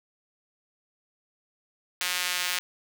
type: tone with high-pass filter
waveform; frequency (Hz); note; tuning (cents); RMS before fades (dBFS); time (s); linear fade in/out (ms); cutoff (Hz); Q
sawtooth; 179.8; F#3; -49; -29; 2.01-2.59; 0; 2200; 0.92
effects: none